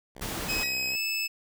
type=tone with vibrato; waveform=5% pulse; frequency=64.9 Hz; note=C2; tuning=13 cents flat; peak=-32 dBFS; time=0.15-0.96 s; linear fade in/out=10 ms; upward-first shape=sine; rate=9.6 Hz; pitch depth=42 cents each way
type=noise; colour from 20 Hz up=pink; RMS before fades=-34 dBFS; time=0.21-0.64 s; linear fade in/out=10 ms
type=tone with pitch glide; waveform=25% pulse; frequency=2541 to 2615 Hz; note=D#7 to E7; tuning=+36 to -15 cents; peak=-24 dBFS; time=0.48-1.28 s; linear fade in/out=20 ms; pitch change=+49 cents; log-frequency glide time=0.9-0.97 s
type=tone with exponential decay; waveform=sawtooth; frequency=1930 Hz; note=B6; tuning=40 cents flat; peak=-29 dBFS; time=0.63-0.83 s; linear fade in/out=1 ms; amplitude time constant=43 ms
effects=none